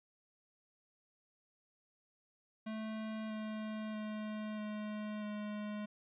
square tone with pitch steps, 218.5 / 216.2 / 214 / 211.8 / 209.6 Hz, A3 / A3 / A3 / G#3 / G#3, -12 / -30 / -48 / +34 / +16 cents, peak -40 dBFS, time 2.66-5.86 s, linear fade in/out 10 ms, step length 640 ms, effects resampled to 8000 Hz

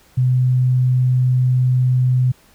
sine tone, 126.9 Hz, B2, 47 cents sharp, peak -12 dBFS, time 0.17-2.32 s, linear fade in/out 10 ms, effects pink hiss -52 dBFS RMS until 2.54 s

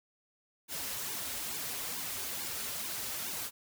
white noise with flanger, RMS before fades -38 dBFS, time 0.68-3.51 s, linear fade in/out 50 ms, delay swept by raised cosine 1.5 to 6.4 ms, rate 2.3 Hz, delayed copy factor -1, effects none

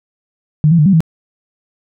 sine tone with pitch steps, 152 / 169.1 / 149.6 / 194.7 / 161.3 Hz, D#3 / E3 / D3 / G3 / E3, -40 / +44 / +32 / -12 / -37 cents, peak -6 dBFS, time 0.64-1.005 s, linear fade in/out 0 ms, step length 73 ms, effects none

